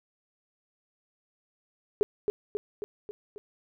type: tone with echo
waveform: sine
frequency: 415.3 Hz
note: G#4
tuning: in tune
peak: -19 dBFS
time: 2.01-2.03 s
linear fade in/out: 0 ms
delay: 270 ms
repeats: 5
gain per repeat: -4 dB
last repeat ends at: 3.38 s
effects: none